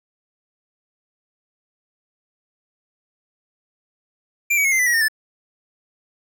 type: tone with pitch steps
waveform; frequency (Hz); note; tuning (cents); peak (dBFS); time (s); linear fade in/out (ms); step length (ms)
square; 2369 / 2269 / 2172 / 2080 / 1992.1 / 1907.6 / 1826.7 / 1749.3; D7 / C#7 / C#7 / C7 / B6 / A#6 / A#6 / A6; +14 / +40 / -36 / -11 / +14 / +39 / -36 / -11; -16; 4.5-5.084; 10; 73
effects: none